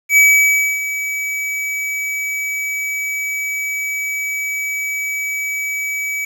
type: tone with ADSR envelope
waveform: square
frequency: 2284 Hz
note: D7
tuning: 49 cents flat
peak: -7 dBFS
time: 0.09-6.25 s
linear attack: 79 ms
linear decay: 620 ms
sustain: -13 dB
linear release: 5 ms
effects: 7-bit